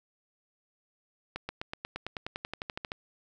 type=accelerating click train; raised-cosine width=0.3 ms; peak=-19 dBFS; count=17; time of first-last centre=1.36-2.919 s; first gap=130 ms; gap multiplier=0.96; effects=none